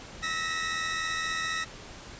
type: tone cluster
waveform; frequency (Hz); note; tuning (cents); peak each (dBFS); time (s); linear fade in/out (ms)
sawtooth; 1299 / 1857 / 1941; E6 / A#6 / B6; -26 / -7 / -31; -30; 0.22-1.65; 20
effects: pink hiss -45 dBFS RMS until 2.19 s + resampled to 16000 Hz